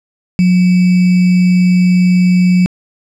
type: tone with sample-and-hold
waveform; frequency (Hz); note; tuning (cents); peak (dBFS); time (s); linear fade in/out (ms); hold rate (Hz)
sine; 180.9; F#3; -39; -6; 0.39-2.66; 0; 2450
effects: low-pass 6000 Hz 12 dB/octave